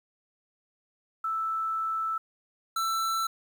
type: tone pair in turn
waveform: sine / square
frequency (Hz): 1318.5 / 1333.1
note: E6 / E6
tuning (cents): 0 / +19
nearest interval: unison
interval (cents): 19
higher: second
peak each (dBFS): -27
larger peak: neither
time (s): 1.24-2.18 / 2.76-3.27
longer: first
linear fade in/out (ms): 5
effects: 10-bit